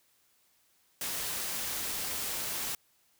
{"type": "noise", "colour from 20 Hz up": "white", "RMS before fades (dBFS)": -35, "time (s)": [1.01, 2.75], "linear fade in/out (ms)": 2, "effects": ["white hiss -69 dBFS RMS until 3.19 s"]}